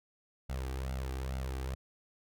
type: tone with flanger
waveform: sawtooth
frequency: 65.41 Hz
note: C2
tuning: in tune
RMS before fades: -37 dBFS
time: 0.49-1.75 s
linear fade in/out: 10 ms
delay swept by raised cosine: 1.4 to 2.6 ms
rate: 2.3 Hz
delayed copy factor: +0.65
effects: none